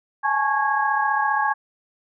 sine tone cluster, 832 / 867 / 1103 / 1646 Hz, G#5 / A5 / C#6 / G#6, +3 / -26 / -9 / -16 cents, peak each -24 dBFS, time 0.23-1.54 s, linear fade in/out 20 ms, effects none

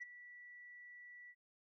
sine tone with ADSR envelope, 1955 Hz, B6, 18 cents flat, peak -40 dBFS, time 0-1.35 s, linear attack 22 ms, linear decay 19 ms, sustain -13 dB, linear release 54 ms, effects tanh soft clip ceiling -40 dBFS

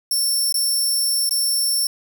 15% pulse tone with dropouts, 5420 Hz, E8, 47 cents sharp, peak -12 dBFS, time 0.11-1.87 s, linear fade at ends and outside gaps 2 ms, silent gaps 0.525-0.542 / 1.293-1.309 s, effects 9-bit

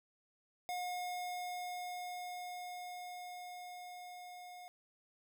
square tone with level ramp, 719 Hz, F#5, 50 cents flat, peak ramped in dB -38 to -50 dBFS, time 0.69-4.68 s, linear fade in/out 0 ms, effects none

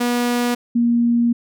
sawtooth / sine tone pair in turn, 242.1 / 236.4 Hz, B3 / A#3, -34 / +24 cents, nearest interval unison, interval 42 cents, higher first, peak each -13 dBFS, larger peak neither, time 0-0.55 / 0.75-1.33 s, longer second, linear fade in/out 10 ms, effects none

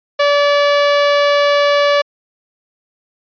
sawtooth tone, 576 Hz, D5, 34 cents flat, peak -6 dBFS, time 0.19-2.02 s, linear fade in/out 10 ms, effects resampled to 11025 Hz

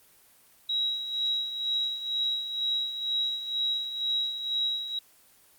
sine tone with tremolo, 3855 Hz, B7, 43 cents flat, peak -24 dBFS, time 0.69-4.99 s, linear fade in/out 5 ms, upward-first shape sine, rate 2.1 Hz, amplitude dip 60%, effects white hiss -59 dBFS RMS until 5.58 s + Opus 24 kbps

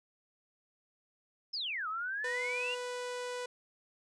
sine exponential two-way sweep, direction down then up, 5370 to 1244.5 to 2868 Hz, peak -34 dBFS, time 1.53-2.75 s, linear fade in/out 10 ms, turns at 1.88 s
sawtooth tone, 493.9 Hz, B4, in tune, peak -33 dBFS, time 2.24-3.46 s, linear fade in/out 5 ms
effects resampled to 22050 Hz

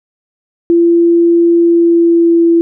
sine tone with pitch glide, 340 to 335.9 Hz, F4 to E4, -46 to +33 cents, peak -5 dBFS, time 0.7-2.61 s, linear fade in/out 0 ms, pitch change -21 cents, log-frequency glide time 1.59-2.48 s, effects none

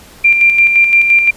sine tone with tremolo, 2377 Hz, D7, 20 cents sharp, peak -4 dBFS, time 0.24-1.31 s, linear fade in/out 10 ms, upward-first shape square, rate 5.8 Hz, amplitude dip 45%, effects pink hiss -39 dBFS RMS until 1.36 s + resampled to 32000 Hz

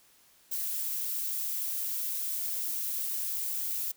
violet noise, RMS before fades -33 dBFS, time 0.51-3.92 s, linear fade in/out 10 ms, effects white hiss -62 dBFS RMS until 3.96 s

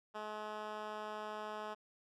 10% pulse tone with band-pass filter, 212.9 Hz, G#3, 43 cents sharp, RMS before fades -44 dBFS, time 0.14-1.75 s, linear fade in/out 20 ms, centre 1000 Hz, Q 0.63, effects none

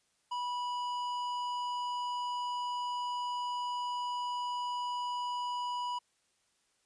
sine tone with tanh clipping, 980 Hz, B5, 14 cents flat, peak -35 dBFS, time 0.31-5.99 s, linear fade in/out 10 ms, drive 12 dB, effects white hiss -74 dBFS RMS until 6.85 s + resampled to 22050 Hz

